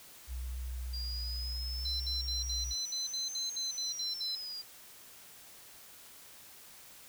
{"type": "tone", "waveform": "sine", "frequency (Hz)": 62.3, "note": "B1", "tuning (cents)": 16, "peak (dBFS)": -36, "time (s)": [0.27, 2.75], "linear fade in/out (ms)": 50}
{"type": "exponential two-way sweep", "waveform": "sine", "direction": "up then down", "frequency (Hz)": [4769, 6420, 4769], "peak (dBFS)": -39, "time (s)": [0.93, 4.62], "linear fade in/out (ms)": 10, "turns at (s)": 3.54}
{"type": "tone bursts", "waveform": "sine", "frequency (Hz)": 4062, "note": "B7", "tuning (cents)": 48, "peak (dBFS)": -34, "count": 12, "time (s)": [1.85, 4.354], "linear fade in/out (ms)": 5, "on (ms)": 150, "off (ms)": 64}
{"effects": ["white hiss -54 dBFS RMS until 7.08 s"]}